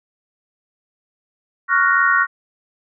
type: chord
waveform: sine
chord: Gb major seventh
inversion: second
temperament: equal with one note detuned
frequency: 1113.2 / 1396.9 / 1480 / 1864.7 Hz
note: Db6 / F6 / Gb6 / Bb6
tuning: +7 / 0 / 0 / 0 cents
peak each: -18 dBFS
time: 1.68-2.27 s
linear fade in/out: 50 ms
effects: none